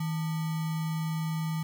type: tone with sample-and-hold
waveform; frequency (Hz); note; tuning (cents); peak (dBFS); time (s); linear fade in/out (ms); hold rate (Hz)
sine; 159.7; D#3; +45; -28; 0-1.63; 5; 1050
effects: none